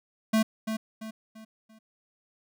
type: tone with echo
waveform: square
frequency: 220 Hz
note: A3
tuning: in tune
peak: -21 dBFS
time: 0.33-0.43 s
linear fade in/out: 10 ms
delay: 340 ms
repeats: 4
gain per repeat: -8 dB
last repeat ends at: 1.79 s
effects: none

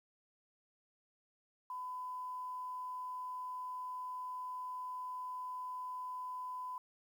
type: tone with quantisation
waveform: sine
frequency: 1005 Hz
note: B5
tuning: 30 cents sharp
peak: -40 dBFS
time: 1.7-6.78 s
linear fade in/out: 2 ms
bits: 11
effects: none

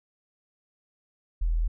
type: tone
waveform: sine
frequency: 41 Hz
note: E1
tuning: 9 cents flat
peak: -22 dBFS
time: 1.41-1.68 s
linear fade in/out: 10 ms
effects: none

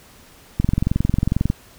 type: click train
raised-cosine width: 5 ms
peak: -5 dBFS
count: 21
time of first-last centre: 0.6-1.501 s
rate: 22.2 Hz
effects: pink hiss -48 dBFS RMS until 1.78 s

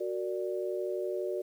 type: chord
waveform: sine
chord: Gb augmented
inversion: none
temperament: equal with one note detuned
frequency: 370 / 461.9 / 587.3 Hz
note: Gb4 / Bb4 / D5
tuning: 0 / -16 / 0 cents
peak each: -33 / -38 / -36 dBFS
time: 0-1.42 s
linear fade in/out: 10 ms
effects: 10-bit

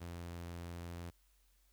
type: tone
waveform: sawtooth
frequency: 86 Hz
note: F2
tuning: 26 cents flat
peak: -40 dBFS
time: 0-1.11 s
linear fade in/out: 20 ms
effects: added 47 Hz sine -69 dBFS peak until 1.72 s + white hiss -75 dBFS RMS until 1.72 s

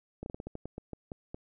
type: slowing click train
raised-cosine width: 2 ms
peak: -26 dBFS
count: 12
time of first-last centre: 0.23-1.345 s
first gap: 31 ms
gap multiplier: 1.22
effects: none

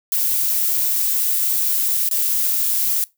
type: noise with dropouts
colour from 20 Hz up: violet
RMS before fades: -19 dBFS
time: 0.12-3.04 s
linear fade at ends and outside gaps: 1 ms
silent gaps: 2.089-2.111 s
effects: noise-tail reverb RT60 0.2 s tail -21 dB re dry

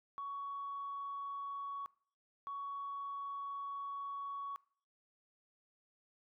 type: tone bursts at uneven times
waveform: sine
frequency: 1119 Hz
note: C#6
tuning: 16 cents sharp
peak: -39 dBFS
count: 2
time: 0.18-1.86 / 2.47-4.56 s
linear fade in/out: 0 ms
effects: noise-tail reverb RT60 0.5 s tail -22 dB re dry + tanh soft clip ceiling -35 dBFS

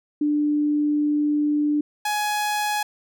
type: tone pair in turn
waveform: sine / sawtooth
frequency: 296.3 / 838.1 Hz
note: D4 / G#5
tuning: +15 / +16 cents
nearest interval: octave + tritone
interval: 1801 cents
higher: second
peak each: -18 dBFS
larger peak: neither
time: 0.21-1.81 / 2.05-2.83 s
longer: first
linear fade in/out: 5 ms
effects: none

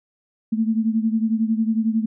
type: beating tone pair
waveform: sine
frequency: 220 / 231 Hz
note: A3 / A#3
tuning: 0 / -16 cents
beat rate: 11 Hz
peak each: -19 / -23 dBFS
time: 0.52-2.06 s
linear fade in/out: 10 ms
effects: none

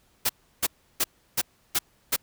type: noise bursts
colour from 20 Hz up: white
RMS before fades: -23 dBFS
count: 6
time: 0.25-2.164 s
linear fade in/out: 10 ms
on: 44 ms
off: 330 ms
effects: pink hiss -64 dBFS RMS until 2.22 s

